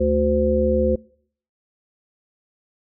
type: harmonic tone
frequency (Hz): 73.42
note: D2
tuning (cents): 0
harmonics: 1 / 3 / 5 / 7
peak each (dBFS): -23 / -23 / -23 / -19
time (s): 0-0.96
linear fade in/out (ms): 10
effects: noise-tail reverb RT60 0.6 s tail -25 dB re dry